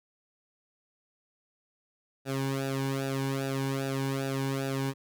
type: tone with flanger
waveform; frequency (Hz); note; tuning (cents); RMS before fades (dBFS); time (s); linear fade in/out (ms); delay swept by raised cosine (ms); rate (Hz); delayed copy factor
sawtooth; 135.5; C#3; -39; -31; 2.25-4.94; 50; 0.94 to 1.58; 2.5; -1
effects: none